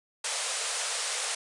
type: band-pass noise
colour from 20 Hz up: white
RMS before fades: -32 dBFS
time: 0.24-1.35 s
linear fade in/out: 5 ms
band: 440 to 10000 Hz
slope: 96 dB/octave
effects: resampled to 24000 Hz